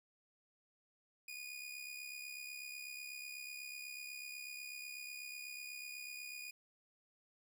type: tone with amplitude modulation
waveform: sawtooth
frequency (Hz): 2458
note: D#7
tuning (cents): -22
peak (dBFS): -40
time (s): 1.28-6.51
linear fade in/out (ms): 5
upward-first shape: sine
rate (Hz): 68.1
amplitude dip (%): 55
effects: 13-bit